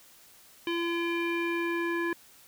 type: tone with low-pass filter sweep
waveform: square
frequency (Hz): 340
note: F4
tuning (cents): -46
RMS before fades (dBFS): -30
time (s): 0.67-2.13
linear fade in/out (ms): 2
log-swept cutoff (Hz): 2900 to 1900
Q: 4
effects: white hiss -56 dBFS RMS until 2.47 s